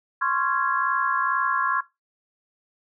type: chord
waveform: sine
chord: Db major seventh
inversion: third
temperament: equal with one note detuned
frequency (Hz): 1046.5 / 1108.7 / 1376.1 / 1661.2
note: C6 / Db6 / F6 / Ab6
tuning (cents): 0 / 0 / -26 / 0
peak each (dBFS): -26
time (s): 0.21-1.81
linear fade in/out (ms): 10
effects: noise-tail reverb RT60 0.2 s tail -17 dB re dry